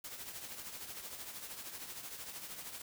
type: noise with tremolo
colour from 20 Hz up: white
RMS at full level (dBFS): -44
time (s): 0.04-2.82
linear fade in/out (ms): 5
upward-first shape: triangle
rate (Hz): 13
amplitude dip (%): 60
effects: none